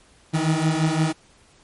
30% pulse beating tone pair, 155.56 / 161.36 Hz, D#3 / E3, 0 / -37 cents, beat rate 5.8 Hz, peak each -19 dBFS, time 0.33-1.13 s, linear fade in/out 20 ms, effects pink hiss -55 dBFS RMS until 1.63 s + MP3 48 kbps

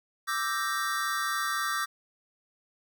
square chord, E half-diminished seventh, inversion third, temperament equal, 1174.7 / 1318.5 / 1568 / 1864.7 Hz, D6 / E6 / G6 / Bb6, 0 / 0 / 0 / 0 cents, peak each -33 / -35 / -34 / -36 dBFS, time 0.27-1.86 s, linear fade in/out 20 ms, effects none

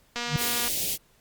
click train, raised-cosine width 0.2 ms, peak -14 dBFS, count 125, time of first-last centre 0.16-0.679 s, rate 239 Hz
sine tone with exponential growth, 150.5 Hz, D3, 43 cents sharp, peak -17 dBFS, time 0.25-0.36 s, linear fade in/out 0 ms, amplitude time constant 22 ms
white band-stop noise, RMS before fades -28 dBFS, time 0.37-0.98 s, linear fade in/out 50 ms, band 590 to 2500 Hz, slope 24 dB/octave
effects pink hiss -62 dBFS RMS until 1.2 s + Opus 48 kbps

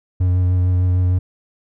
triangle tone with vibrato, 90.7 Hz, F#2, 34 cents flat, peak -11 dBFS, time 0.2-1.19 s, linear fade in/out 10 ms, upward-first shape sine, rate 6.6 Hz, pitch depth 16 cents each way, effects none

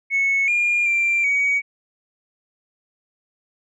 sine tone with pitch steps, 2202 / 2414 / 2364 / 2256 Hz, C#7 / D7 / D7 / C#7, -12 / +47 / +11 / +30 cents, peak -15 dBFS, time 0.1-1.62 s, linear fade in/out 50 ms, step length 380 ms, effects tanh soft clip ceiling -13 dBFS

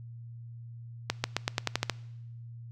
accelerating click train, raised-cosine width 0.2 ms, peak -9 dBFS, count 9, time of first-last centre 1.1-1.897 s, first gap 140 ms, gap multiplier 0.9, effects noise-tail reverb RT60 0.9 s tail -22 dB re dry + added 117 Hz sine -42 dBFS peak until 2.71 s

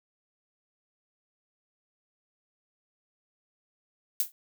violet noise with exponential decay, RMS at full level -22 dBFS, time 4.2-4.32 s, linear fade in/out 1 ms, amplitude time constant 25 ms, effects none

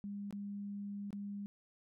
sine tone with dropouts, 202.2 Hz, G#3, 46 cents flat, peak -40 dBFS, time 0.04-1.46 s, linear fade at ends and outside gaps 0 ms, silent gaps 0.308-0.326 / 1.106-1.129 s, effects none

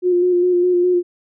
sine tone with vibrato, 357.1 Hz, F4, 39 cents sharp, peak -12 dBFS, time 0.02-1.03 s, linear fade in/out 50 ms, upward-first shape square, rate 4.9 Hz, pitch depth 21 cents each way, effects none

